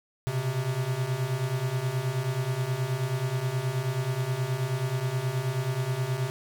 square beating tone pair, 123.47 / 132.87 Hz, B2 / C3, 0 / +27 cents, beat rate 9.4 Hz, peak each -32 / -29 dBFS, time 0.27-6.3 s, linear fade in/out 0 ms, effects none

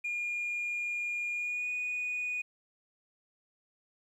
sine tone with pitch glide, 2422 to 2469 Hz, D#7 to D#7, -47 to -14 cents, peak -30 dBFS, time 0.04-2.42 s, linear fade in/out 10 ms, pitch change +33 cents, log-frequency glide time 1.32-1.7 s, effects tanh soft clip ceiling -29 dBFS + 11-bit

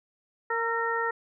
harmonic tone with a mistuned harmonic, 461.8 Hz, A#4, 16 cents flat, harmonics 1 / 2 / 3 / 4, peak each -31 / -31 / -31 / -31 dBFS, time 0.5-1.11 s, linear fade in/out 5 ms, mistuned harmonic 3, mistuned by -38 cents, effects none

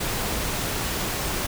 pink noise, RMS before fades -27 dBFS, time 0-1.47 s, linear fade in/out 10 ms, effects none

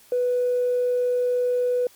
triangle tone with tanh clipping, 493.9 Hz, B4, in tune, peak -19 dBFS, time 0.12-1.87 s, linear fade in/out 2 ms, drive 4 dB, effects white hiss -53 dBFS RMS until 1.95 s + MP3 96 kbps

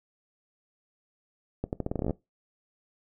accelerating click train, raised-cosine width 2 ms, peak -16 dBFS, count 13, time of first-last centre 1.64-2.108 s, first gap 89 ms, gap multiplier 0.83, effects noise-tail reverb RT60 0.2 s tail -19 dB re dry

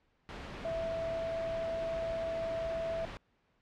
sine tone in noise, 659.3 Hz, E5, in tune, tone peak -33 dBFS, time 0.65-3.05 s, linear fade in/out 0 ms, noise pink, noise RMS -43 dBFS, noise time 0.29-3.17 s, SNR +7 dB, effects pink hiss -73 dBFS RMS until 3.61 s + low-pass 3000 Hz 12 dB/octave

